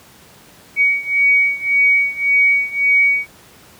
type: beating tone pair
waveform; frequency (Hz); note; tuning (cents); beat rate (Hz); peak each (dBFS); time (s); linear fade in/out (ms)
sine; 2251 / 2252.8; C#7 / C#7; +26 / +27; 1.8; -14 / -16; 0.76-3.27; 50
effects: pink hiss -45 dBFS RMS until 3.79 s + high-pass 80 Hz 12 dB/octave